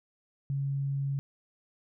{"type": "tone", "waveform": "sine", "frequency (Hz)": 138.59, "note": "C#3", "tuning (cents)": 0, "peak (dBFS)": -28, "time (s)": [0.5, 1.19], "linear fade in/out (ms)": 0, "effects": []}